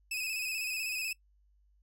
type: tone with vibrato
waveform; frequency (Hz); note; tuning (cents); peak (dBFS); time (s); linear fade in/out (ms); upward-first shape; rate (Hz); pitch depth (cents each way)
sawtooth; 2562; E7; -50; -30; 0.11-1.13; 5; square; 16; 42
effects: noise-tail reverb RT60 0.1 s tail -22 dB re dry + added 50 Hz sine -64 dBFS peak until 1.82 s